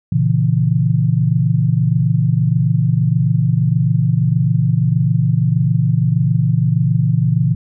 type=chord; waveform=sine; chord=A# diminished; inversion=none; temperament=equal with one note detuned; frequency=116.54 / 138.19 / 164.81 Hz; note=A#2 / C#3 / E3; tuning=0 / -5 / 0 cents; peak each=-16 dBFS; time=0.12-7.55 s; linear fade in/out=5 ms; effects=none